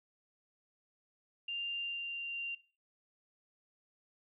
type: tone with pitch glide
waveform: sine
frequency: 2793 to 2775 Hz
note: F7 to F7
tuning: -1 to -12 cents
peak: -36 dBFS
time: 1.48-2.55 s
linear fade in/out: 5 ms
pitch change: -11 cents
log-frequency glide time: 1.68-2.37 s
effects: noise-tail reverb RT60 0.4 s tail -20 dB re dry